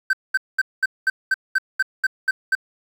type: tone bursts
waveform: triangle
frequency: 1546 Hz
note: G6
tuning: 24 cents flat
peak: -13 dBFS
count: 11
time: 0.1-2.552 s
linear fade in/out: 5 ms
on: 32 ms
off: 210 ms
effects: 8-bit